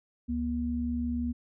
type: tone pair together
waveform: sine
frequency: 71.44 / 240.3 Hz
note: D2 / B3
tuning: -47 / -47 cents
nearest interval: octave + major sixth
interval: 2100 cents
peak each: -34 / -29 dBFS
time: 0.28-1.33 s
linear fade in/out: 20 ms
effects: none